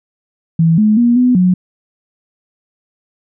sine tone with pitch steps, 164.1 / 213.5 / 238.5 / 249.5 / 182.1 Hz, E3 / G#3 / A#3 / B3 / F#3, -8 / +48 / +40 / +18 / -27 cents, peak -7 dBFS, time 0.59-1.54 s, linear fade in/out 5 ms, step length 190 ms, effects none

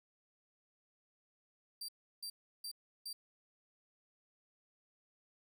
sawtooth tone bursts, 4699 Hz, D8, in tune, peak -39 dBFS, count 4, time 1.81-3.13 s, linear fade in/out 5 ms, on 75 ms, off 340 ms, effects none

